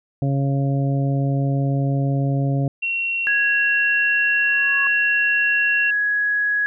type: harmonic tone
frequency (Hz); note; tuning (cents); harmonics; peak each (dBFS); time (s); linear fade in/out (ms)
138; C#3; -7; 1 / 2 / 3 / 4 / 5; -18 / -25 / -34 / -31 / -33; 0.22-2.68; 2
type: tone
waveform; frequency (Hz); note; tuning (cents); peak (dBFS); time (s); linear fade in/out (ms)
sine; 2732; F7; -39; -20; 2.82-5.91; 10
type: tone with pitch glide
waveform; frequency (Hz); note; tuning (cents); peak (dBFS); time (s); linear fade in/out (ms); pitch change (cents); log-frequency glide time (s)
sine; 1661.2 to 1670.8; G#6 to G#6; 0 to +10; -17; 3.27-6.66; 0; +10; 3.73-4.6
type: tone with exponential growth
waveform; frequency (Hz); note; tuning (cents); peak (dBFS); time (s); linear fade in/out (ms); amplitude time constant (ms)
sine; 1100; C#6; -14; -25; 4.22-4.87; 0; 140
effects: none